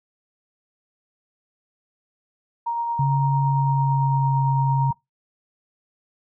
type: tone with tremolo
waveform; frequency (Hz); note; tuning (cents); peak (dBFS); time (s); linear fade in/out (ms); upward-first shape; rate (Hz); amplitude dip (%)
sine; 936; A#5; +7; -21; 2.66-4.93; 10; triangle; 8.9; 30
type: tone with pitch glide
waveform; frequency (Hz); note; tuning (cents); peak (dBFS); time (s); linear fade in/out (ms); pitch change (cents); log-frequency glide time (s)
sine; 138.59 to 135.35; C#3 to C#3; 0 to -41; -18; 2.99-4.91; 5; -41; 3.38-4.42
effects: noise-tail reverb RT60 0.2 s tail -26 dB re dry